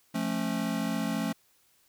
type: chord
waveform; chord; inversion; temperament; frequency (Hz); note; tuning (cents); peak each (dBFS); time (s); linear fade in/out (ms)
square; F augmented; none; just; 174.61 / 218.3 / 272.8; F3 / A3 / C#4; 0 / -13 / -28; -35 / -32 / -34; 0.14-1.33; 10
effects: white hiss -66 dBFS RMS until 1.88 s